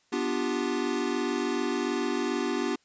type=chord; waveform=square; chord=G dominant seventh; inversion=first; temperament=equal; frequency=246.9 / 293.7 / 349.2 / 392 Hz; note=B3 / D4 / F4 / G4; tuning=0 / 0 / 0 / 0 cents; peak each=-33 dBFS; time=0.12-2.76 s; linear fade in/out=10 ms; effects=white hiss -67 dBFS RMS until 2.84 s + resampled to 16000 Hz